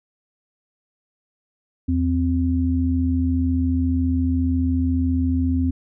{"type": "tone pair together", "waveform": "sine", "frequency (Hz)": [81.89, 260], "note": ["E2", "C4"], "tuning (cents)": [-11, -11], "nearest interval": "octave + minor sixth", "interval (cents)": 2000, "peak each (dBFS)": -20, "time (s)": [1.88, 5.71], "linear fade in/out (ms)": 10, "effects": []}